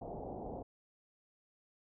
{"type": "low-pass noise", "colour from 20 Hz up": "white", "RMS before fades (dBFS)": -44, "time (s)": [0.01, 0.63], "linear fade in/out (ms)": 10, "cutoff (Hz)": 790, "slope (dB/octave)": 48, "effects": []}